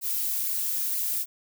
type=noise with flanger; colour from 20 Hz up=violet; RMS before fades=-28 dBFS; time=0.01-1.26 s; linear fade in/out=50 ms; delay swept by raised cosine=0.41 to 5.51 ms; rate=2.1 Hz; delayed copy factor=+0.5; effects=none